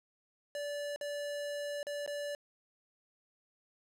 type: tone with dropouts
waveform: square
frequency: 580 Hz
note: D5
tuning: 22 cents flat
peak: -37 dBFS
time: 0.55-2.35 s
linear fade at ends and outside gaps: 1 ms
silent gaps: 0.961-1.011 / 1.83-1.868 / 2.063-2.076 s
effects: low-pass 11000 Hz 12 dB/octave